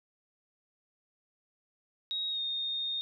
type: tone with pitch glide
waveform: sine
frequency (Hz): 3784 to 3683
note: A#7 to A#7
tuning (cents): +25 to -22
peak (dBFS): -31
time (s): 2.11-3.01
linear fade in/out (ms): 0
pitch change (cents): -47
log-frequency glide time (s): 2.29-2.4
effects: none